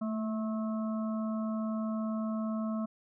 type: harmonic tone with a mistuned harmonic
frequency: 217.2 Hz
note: A3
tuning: 22 cents flat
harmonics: 1 / 3 / 5 / 6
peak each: -31 / -41 / -45 / -47 dBFS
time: 0.01-2.86 s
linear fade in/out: 10 ms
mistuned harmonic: 1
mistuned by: +27 cents
effects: none